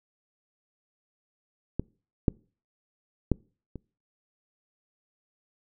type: clicks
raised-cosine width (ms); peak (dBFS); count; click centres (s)
3; -14 / -8 / -9 / -25; 4; 1.796 / 2.282 / 3.317 / 3.757
effects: noise-tail reverb RT60 0.4 s tail -26 dB re dry